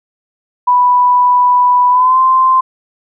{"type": "tone with pitch glide", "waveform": "sine", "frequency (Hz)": [987.8, 1041.1], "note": ["B5", "C6"], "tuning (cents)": [0, -9], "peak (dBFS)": -6, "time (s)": [0.67, 2.61], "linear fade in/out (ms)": 10, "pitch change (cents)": 91, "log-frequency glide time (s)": [1.9, 2.19], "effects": []}